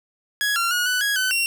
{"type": "tone with pitch steps", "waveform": "sawtooth", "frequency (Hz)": [1669, 1375, 1448, 1492, 1658, 1515, 2743], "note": ["G#6", "F6", "F#6", "F#6", "G#6", "F#6", "F7"], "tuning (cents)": [8, -27, -38, 14, -3, 40, -32], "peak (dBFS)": -16, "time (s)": [0.41, 1.46], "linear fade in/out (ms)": 0, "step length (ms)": 150, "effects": []}